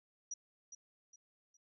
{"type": "tone with echo", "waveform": "sine", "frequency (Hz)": 5810, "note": "F#8", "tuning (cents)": -32, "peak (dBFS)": -39, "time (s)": [0.31, 0.34], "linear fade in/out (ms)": 5, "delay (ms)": 410, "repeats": 3, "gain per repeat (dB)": -9, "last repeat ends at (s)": 1.57, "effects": []}